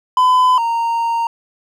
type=tone pair in turn; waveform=triangle; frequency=1010 / 925.7 Hz; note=B5 / A#5; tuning=+39 / -12 cents; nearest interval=major second; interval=151 cents; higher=first; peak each=-7 / -13 dBFS; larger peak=first; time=0.17-0.58 / 0.58-1.27 s; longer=second; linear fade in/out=2 ms; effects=none